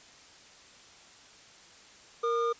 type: tone pair together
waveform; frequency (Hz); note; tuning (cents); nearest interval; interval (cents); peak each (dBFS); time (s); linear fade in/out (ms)
triangle; 466.2 / 1213.4; A#4 / D#6; 0 / -44; octave + perfect fourth; 1656; -26 / -28; 2.23-2.53; 10
effects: white hiss -54 dBFS RMS until 2.59 s + resampled to 16000 Hz